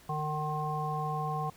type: harmonic tone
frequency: 152.3 Hz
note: D#3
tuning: 37 cents flat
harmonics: 1 / 3 / 5 / 7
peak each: -34 / -41 / -35 / -36 dBFS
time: 0.09-1.5 s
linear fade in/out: 5 ms
effects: pink hiss -57 dBFS RMS until 1.56 s